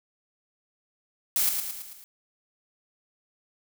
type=noise with echo; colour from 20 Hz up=blue; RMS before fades=-24 dBFS; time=1.36-1.49 s; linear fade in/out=0 ms; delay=110 ms; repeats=5; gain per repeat=-5 dB; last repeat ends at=2.04 s; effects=none